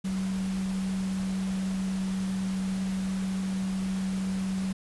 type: tone in noise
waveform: sine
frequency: 190 Hz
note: F#3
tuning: 46 cents sharp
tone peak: -27 dBFS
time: 0.04-4.73 s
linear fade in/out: 10 ms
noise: pink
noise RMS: -42 dBFS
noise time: 0.04-4.73 s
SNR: +12 dB
effects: resampled to 24000 Hz